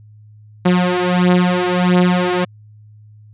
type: beating tone pair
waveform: sawtooth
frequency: 178.9 / 180.4 Hz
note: F3 / F#3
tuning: +42 / -44 cents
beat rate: 1.5 Hz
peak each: -11 dBFS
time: 0.65-2.45 s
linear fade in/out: 10 ms
effects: added 106 Hz sine -40 dBFS peak until 3.33 s + resampled to 8000 Hz